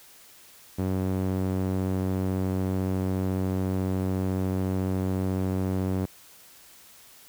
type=tone with band-pass filter; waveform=sawtooth; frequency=94 Hz; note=F#2; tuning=28 cents sharp; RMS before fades=-27 dBFS; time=0.78-6.06 s; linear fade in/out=10 ms; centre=250 Hz; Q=0.7; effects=white hiss -52 dBFS RMS until 7.28 s